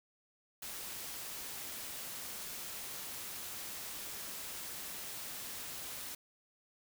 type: noise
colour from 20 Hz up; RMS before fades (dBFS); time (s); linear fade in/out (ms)
white; -44; 0.62-6.15; 5
effects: none